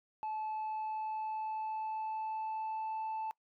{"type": "tone with pitch glide", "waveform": "sine", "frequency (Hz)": [866, 878.6], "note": ["A5", "A5"], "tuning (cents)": [-28, -3], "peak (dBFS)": -33, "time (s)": [0.23, 3.31], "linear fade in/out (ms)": 0, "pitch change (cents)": 25, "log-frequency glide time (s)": [0.42, 3.03], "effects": ["noise-tail reverb RT60 0.1 s tail -25 dB re dry", "tanh soft clip ceiling -34 dBFS"]}